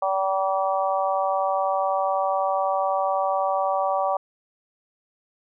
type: harmonic tone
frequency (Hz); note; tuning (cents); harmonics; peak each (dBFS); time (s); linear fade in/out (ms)
192; G3; -36; 3 / 4 / 5 / 6; -25 / -24 / -29 / -28; 0.02-4.17; 5
effects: none